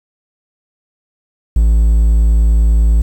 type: tone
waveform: triangle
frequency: 55 Hz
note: A1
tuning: in tune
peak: -5 dBFS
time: 1.56-3.02 s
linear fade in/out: 5 ms
effects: 7-bit